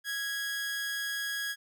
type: tone with amplitude modulation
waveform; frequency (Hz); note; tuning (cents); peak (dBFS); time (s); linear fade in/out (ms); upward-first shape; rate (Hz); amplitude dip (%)
sawtooth; 1655; G#6; -6; -27; 0.04-1.56; 50; sine; 295; 30
effects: none